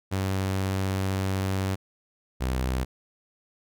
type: tone pair in turn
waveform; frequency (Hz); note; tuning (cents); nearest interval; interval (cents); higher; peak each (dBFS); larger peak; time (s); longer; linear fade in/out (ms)
sawtooth; 95.8 / 63.94; G2 / C2; -39 / -39; perfect fifth; 700; first; -21; neither; 0.11-1.76 / 2.4-2.85; first; 20
effects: none